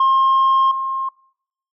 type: tone with level steps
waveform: sine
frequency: 1067 Hz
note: C6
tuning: 34 cents sharp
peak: -9 / -19 dBFS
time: 0-1.09 s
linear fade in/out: 5 ms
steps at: 0.71 s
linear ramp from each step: 5 ms
effects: noise-tail reverb RT60 0.7 s tail -26 dB re dry + tanh soft clip ceiling -10 dBFS